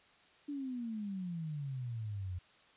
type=exponential sweep; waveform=sine; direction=down; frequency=294.8 to 87.31 Hz; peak=-37 dBFS; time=0.48-2.39 s; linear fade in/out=10 ms; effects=white hiss -64 dBFS RMS until 2.76 s + resampled to 8000 Hz